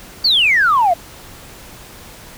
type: exponential sweep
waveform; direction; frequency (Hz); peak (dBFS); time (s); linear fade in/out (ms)
sine; down; 4699 to 657; -9; 0.24-0.94; 10
effects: tanh soft clip ceiling -5 dBFS + pink hiss -38 dBFS RMS until 2.37 s